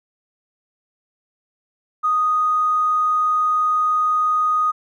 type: tone with tanh clipping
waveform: triangle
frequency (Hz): 1243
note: D#6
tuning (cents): -2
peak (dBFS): -15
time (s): 2.03-4.72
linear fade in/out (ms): 20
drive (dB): 3
effects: none